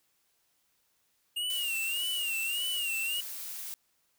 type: tone with vibrato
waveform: square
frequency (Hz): 2821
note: F7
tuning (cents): +17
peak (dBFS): -31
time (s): 1.36-3.21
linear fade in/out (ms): 10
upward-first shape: sine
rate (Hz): 1.7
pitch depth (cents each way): 100
type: noise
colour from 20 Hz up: blue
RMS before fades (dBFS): -40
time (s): 1.5-3.74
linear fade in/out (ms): 0
effects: white hiss -73 dBFS RMS until 4.18 s